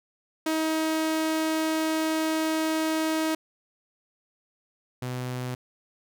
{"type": "tone pair in turn", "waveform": "sawtooth", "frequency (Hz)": [317.1, 125.84], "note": ["D#4", "B2"], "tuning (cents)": [33, 33], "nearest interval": "octave + major third", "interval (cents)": 1600, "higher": "first", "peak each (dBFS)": [-20, -26], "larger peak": "first", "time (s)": [[0.46, 3.35], [5.02, 5.55]], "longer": "first", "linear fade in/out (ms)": 5, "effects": []}